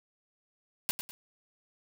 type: noise with echo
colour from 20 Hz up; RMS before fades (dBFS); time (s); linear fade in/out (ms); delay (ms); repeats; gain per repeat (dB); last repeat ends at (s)
white; -29; 0.89-0.91; 0; 100; 2; -9; 1.11
effects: none